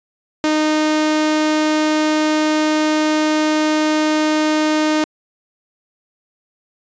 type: tone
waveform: sawtooth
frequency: 307.9 Hz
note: D#4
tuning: 18 cents flat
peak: -10 dBFS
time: 0.44-5.04 s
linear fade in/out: 0 ms
effects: resampled to 16000 Hz

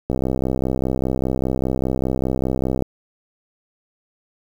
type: click train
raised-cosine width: 2 ms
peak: -8 dBFS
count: 178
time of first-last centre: 0.1-2.823 s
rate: 65 Hz
effects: 7-bit

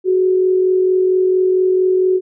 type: tone pair together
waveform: sine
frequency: 370.9 / 415.3 Hz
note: F#4 / G#4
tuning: +4 / 0 cents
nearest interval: major second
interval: 196 cents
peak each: -11 / -23 dBFS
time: 0.04-2.21 s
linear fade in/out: 50 ms
effects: none

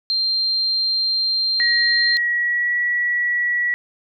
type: tone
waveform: sine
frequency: 4170 Hz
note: C8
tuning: 7 cents flat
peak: -17 dBFS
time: 0.1-2.17 s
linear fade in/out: 0 ms
type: tone with pitch glide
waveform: sine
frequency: 1900 to 1936.6 Hz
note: A#6 to B6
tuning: +33 to -34 cents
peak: -17 dBFS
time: 1.6-3.74 s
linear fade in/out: 0 ms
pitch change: +33 cents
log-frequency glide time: 1.96-2.76 s
effects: none

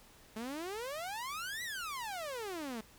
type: exponential two-way sweep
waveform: sawtooth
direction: up then down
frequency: 212.1 to 2000 to 212.1 Hz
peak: -35 dBFS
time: 0.36-2.81 s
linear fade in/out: 5 ms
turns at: 1.63 s
effects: pink hiss -60 dBFS RMS until 2.98 s

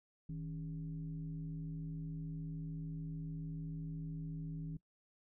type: tone with frequency modulation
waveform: sine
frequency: 157.8 Hz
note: D#3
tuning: 25 cents sharp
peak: -40 dBFS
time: 0.29-4.77 s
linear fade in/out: 5 ms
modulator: 121 Hz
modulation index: 0.61
effects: noise-tail reverb RT60 0.1 s tail -21 dB re dry

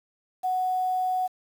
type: tone with quantisation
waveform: sine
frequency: 740 Hz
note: F#5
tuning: in tune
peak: -23 dBFS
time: 0.43-1.28 s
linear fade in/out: 20 ms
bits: 8
effects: none

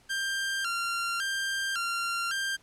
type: tone with vibrato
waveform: sawtooth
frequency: 1480 Hz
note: F#6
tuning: in tune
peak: -25 dBFS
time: 0.09-2.57 s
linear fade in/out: 20 ms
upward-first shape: square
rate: 0.9 Hz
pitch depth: 120 cents each way
effects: pink hiss -61 dBFS RMS until 2.62 s + low-pass 10000 Hz 12 dB/octave

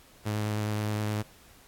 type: tone with vibrato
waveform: sawtooth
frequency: 106.1 Hz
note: G#2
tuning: 38 cents sharp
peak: -24 dBFS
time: 0.25-1.23 s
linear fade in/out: 20 ms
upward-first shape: triangle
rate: 9.6 Hz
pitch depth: 18 cents each way
effects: pink hiss -56 dBFS RMS until 1.67 s + AAC 64 kbps

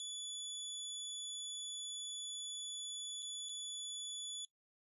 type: tone with dropouts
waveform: 25% pulse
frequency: 3441 Hz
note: A7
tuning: 39 cents flat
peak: -39 dBFS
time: 0-4.45 s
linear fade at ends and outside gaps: 1 ms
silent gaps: 3.223-3.227 / 3.488-3.492 s
effects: noise-tail reverb RT60 0.1 s tail -19 dB re dry + resampled to 32000 Hz

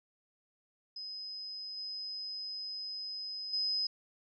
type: tone with level steps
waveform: sine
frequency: 5050 Hz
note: D#8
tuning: 25 cents sharp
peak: -40 / -38 / -30 dBFS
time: 0.96-3.87 s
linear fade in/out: 5 ms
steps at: 1.77 / 3.53 s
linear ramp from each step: 5 ms
effects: none

